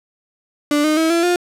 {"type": "tone with pitch steps", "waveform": "35% pulse", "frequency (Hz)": [293.7, 307.6, 322.1, 337.4, 353.3], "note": ["D4", "D#4", "E4", "E4", "F4"], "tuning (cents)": [0, -20, -40, 40, 20], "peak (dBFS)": -12, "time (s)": [0.71, 1.36], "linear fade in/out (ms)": 2, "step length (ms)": 130, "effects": ["low-pass 12000 Hz 12 dB/octave"]}